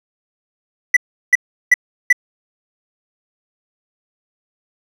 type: tone bursts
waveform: triangle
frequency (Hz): 1975.5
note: B6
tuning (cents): 0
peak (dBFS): -4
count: 4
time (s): 0.94-2.128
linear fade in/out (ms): 5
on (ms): 27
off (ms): 360
effects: none